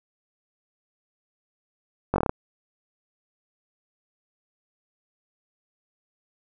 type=slowing click train; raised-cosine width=1 ms; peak=-8 dBFS; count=7; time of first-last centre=2.14-2.294 s; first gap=20 ms; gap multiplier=1.1; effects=none